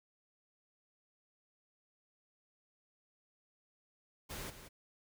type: noise with echo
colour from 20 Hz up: pink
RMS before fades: -44 dBFS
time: 4.29-4.51 s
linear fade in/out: 20 ms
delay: 180 ms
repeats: 1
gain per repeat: -10 dB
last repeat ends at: 4.69 s
effects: none